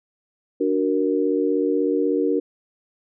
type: chord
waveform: sine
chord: D augmented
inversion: none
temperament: equal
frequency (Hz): 293.7 / 370 / 466.2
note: D4 / F#4 / A#4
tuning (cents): 0 / 0 / 0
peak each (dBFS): -22 / -23 / -22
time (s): 0.6-2.4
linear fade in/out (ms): 10
effects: none